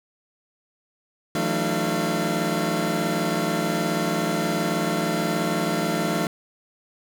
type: tone cluster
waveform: 25% pulse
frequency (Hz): 162.9 / 181.6 / 218.2 / 299.4 / 686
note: E3 / F#3 / A3 / D4 / F5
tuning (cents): -20 / -32 / -14 / +33 / -31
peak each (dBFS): -25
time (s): 1.35-6.27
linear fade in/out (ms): 2
effects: none